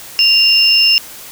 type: tone pair together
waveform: sine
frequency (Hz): 2794 / 5274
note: F7 / E8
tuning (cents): 0 / 0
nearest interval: major seventh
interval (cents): 1100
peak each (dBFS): -10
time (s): 0.19-0.98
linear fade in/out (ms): 0
effects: white hiss -33 dBFS RMS until 1.31 s